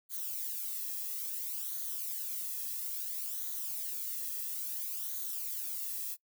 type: noise with flanger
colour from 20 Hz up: violet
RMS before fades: -38 dBFS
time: 0.09-6.17 s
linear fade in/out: 50 ms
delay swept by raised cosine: 0.38 to 1.38 ms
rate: 0.59 Hz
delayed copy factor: -0.65
effects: noise-tail reverb RT60 0.1 s tail -22 dB re dry